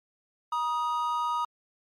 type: tone pair together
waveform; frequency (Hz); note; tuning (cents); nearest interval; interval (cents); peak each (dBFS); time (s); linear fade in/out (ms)
triangle; 955 / 1244.5; A#5 / D#6; +42 / 0; perfect fourth; 458; -27; 0.52-1.45; 5
effects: MP3 64 kbps